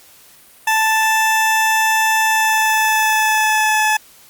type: tone with pitch glide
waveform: 20% pulse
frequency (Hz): 880 to 861.4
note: A5 to A5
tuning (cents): 0 to -37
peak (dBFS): -8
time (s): 0.67-3.97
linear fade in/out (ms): 5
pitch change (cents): -37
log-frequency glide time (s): 2.23-3.83
effects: white hiss -46 dBFS RMS until 4.29 s + Opus 48 kbps